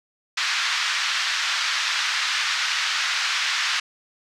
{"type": "band-pass noise", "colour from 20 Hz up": "pink", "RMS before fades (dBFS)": -24, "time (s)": [0.37, 3.8], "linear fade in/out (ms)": 5, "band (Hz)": [1300, 5600], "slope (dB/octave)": 24, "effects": []}